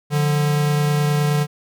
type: tone pair together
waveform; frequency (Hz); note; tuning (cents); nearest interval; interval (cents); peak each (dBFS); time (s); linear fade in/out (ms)
square; 147.3 / 176.84; D3 / F3; +6 / +22; minor third; 316; -17 / -27; 0.1-1.47; 50
effects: none